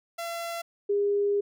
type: tone pair in turn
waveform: sawtooth / sine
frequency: 678 / 406.1 Hz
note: E5 / G#4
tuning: +49 / -39 cents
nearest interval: major sixth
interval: 888 cents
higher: first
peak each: -28 / -22 dBFS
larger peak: second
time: 0.18-0.62 / 0.89-1.41 s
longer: second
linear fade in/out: 10 ms
effects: none